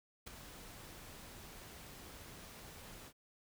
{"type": "noise with ADSR envelope", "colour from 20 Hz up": "pink", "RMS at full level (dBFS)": -44, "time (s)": [0.26, 3.13], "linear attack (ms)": 16, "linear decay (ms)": 5, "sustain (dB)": -9, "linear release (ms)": 61, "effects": []}